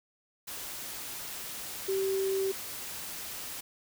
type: tone in noise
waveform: sine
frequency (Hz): 386.2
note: G4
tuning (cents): -26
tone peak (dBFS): -27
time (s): 1.88-2.52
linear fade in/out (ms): 10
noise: white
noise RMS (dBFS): -40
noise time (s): 0.47-3.61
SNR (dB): +10
effects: none